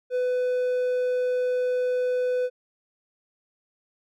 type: tone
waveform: triangle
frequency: 500 Hz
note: B4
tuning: 21 cents sharp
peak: -20 dBFS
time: 0.1-2.5 s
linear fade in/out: 50 ms
effects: none